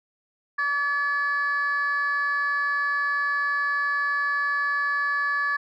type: tone pair together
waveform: sine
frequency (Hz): 1145.8 / 1714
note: D6 / A6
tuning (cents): -43 / -46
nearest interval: perfect fifth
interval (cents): 697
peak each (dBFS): -25 / -22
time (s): 0.58-5.57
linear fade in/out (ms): 10
effects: tanh soft clip ceiling -18 dBFS